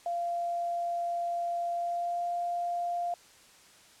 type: tone with pitch glide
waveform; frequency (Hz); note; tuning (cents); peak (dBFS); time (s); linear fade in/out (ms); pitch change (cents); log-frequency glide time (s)
sine; 691 to 697.4; F5 to F5; -19 to -3; -29; 0.06-3.14; 2; +16; 1.74-2.25
effects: white hiss -57 dBFS RMS until 4 s + low-pass 9000 Hz 12 dB/octave